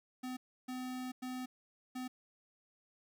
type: tone bursts at uneven times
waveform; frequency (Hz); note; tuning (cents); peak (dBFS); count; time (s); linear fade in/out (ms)
square; 254.3; C4; -49; -40; 4; 0.23-0.37 / 0.68-1.12 / 1.22-1.46 / 1.95-2.08; 10
effects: 12-bit